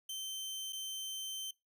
sawtooth tone with dropouts, 3100 Hz, G7, 20 cents flat, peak -36 dBFS, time 0.09-1.51 s, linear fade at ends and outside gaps 5 ms, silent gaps 0.725-0.729 s, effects noise-tail reverb RT60 0.2 s tail -21 dB re dry

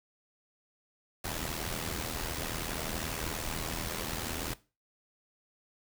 pink noise with amplitude modulation, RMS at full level -33 dBFS, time 1.24-4.54 s, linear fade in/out 5 ms, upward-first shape sine, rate 80.6 Hz, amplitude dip 70%, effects noise-tail reverb RT60 0.3 s tail -18 dB re dry

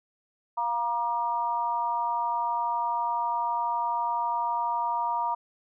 sine tone with amplitude modulation, 947 Hz, A#5, 27 cents sharp, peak -21 dBFS, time 0.57-5.35 s, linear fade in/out 10 ms, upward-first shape sine, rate 248 Hz, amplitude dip 85%, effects none

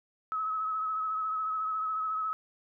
sine tone with vibrato, 1285 Hz, E6, 45 cents flat, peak -29 dBFS, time 0.32-2.33 s, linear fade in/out 0 ms, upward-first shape triangle, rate 14 Hz, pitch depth 35 cents each way, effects none

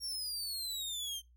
sawtooth exponential sweep, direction down, 5590 to 3117 Hz, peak -34 dBFS, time 0-1.22 s, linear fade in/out 50 ms, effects noise-tail reverb RT60 0.2 s tail -22 dB re dry + added 60 Hz sine -60 dBFS peak until 1.36 s

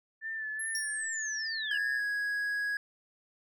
sine tone with vibrato, 1760 Hz, A6, in tune, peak -34 dBFS, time 0.21-2.02 s, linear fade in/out 50 ms, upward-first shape sine, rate 2.5 Hz, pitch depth 36 cents each way
sine linear sweep, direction down, 11210 to 2700 Hz, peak -36 dBFS, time 0.59-1.78 s, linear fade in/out 10 ms
40% pulse tone with exponential decay, 5588 Hz, F8, in tune, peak -30 dBFS, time 0.75-1.04 s, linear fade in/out 1 ms, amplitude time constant 61 ms
triangle tone, 1661.2 Hz, G#6, in tune, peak -28 dBFS, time 1.71-2.77 s, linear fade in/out 2 ms
effects none

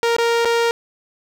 sawtooth tone with dropouts, 466.2 Hz, A#4, in tune, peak -11 dBFS, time 0.03-0.71 s, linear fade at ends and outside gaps 0 ms, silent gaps 0.165-0.184 / 0.448-0.455 s, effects low-pass 6000 Hz 12 dB/octave + 7-bit

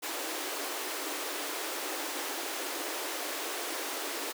pink high-pass noise, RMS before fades -36 dBFS, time 0.02-4.33 s, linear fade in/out 20 ms, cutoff 280 Hz, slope 96 dB/octave, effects none

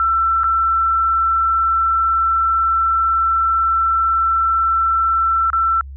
sine tone with dropouts, 1339 Hz, E6, 27 cents sharp, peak -13 dBFS, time 0-5.81 s, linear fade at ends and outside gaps 1 ms, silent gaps 0.434-0.441 / 5.502-5.531 s, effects added 68 Hz sine -30 dBFS peak until 5.96 s

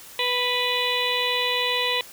harmonic tone, 493.9 Hz, B4, in tune, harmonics 1 / 2 / 4 / 5 / 6 / 7 / 8, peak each -29 / -29 / -29 / -29 / -29 / -29 / -29 dBFS, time 0.19-2.01 s, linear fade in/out 2 ms, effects white hiss -44 dBFS RMS until 2.12 s

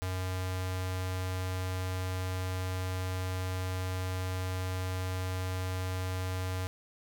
square tone with notch filter, 92.5 Hz, F#2, in tune, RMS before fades -34 dBFS, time 0.02-6.67 s, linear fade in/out 0 ms, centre 190 Hz, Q 0.51, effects none

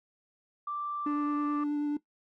sine tone, 1174.7 Hz, D6, in tune, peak -32 dBFS, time 0.67-1.64 s, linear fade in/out 5 ms
triangle tone with vibrato, 293.7 Hz, D4, in tune, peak -24 dBFS, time 1.06-1.97 s, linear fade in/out 5 ms, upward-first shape triangle, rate 9.3 Hz, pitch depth 13 cents each way
effects noise-tail reverb RT60 0.1 s tail -18 dB re dry + tanh soft clip ceiling -23 dBFS

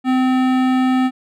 sine tone with hard clipping, 257.5 Hz, C4, 28 cents flat, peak -15 dBFS, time 0.04-1.11 s, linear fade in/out 50 ms, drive 17 dB, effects none

